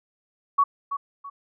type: tone with echo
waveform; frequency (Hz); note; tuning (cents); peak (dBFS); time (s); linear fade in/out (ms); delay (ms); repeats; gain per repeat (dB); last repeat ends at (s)
sine; 1122; C#6; +21; -15; 0.58-0.64; 10; 330; 2; -10; 1.3
effects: none